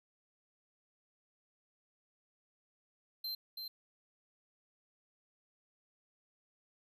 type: tone with echo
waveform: square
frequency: 4126 Hz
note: C8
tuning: 25 cents flat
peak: -38 dBFS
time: 3.24-3.35 s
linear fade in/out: 5 ms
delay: 330 ms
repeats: 1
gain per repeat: -4 dB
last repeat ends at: 3.68 s
effects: none